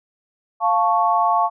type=chord; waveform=sine; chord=F augmented; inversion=none; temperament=equal; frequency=698.5 / 880 / 1108.7 Hz; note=F5 / A5 / C#6; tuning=0 / 0 / 0 cents; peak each=-19 dBFS; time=0.6-1.5 s; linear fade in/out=50 ms; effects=none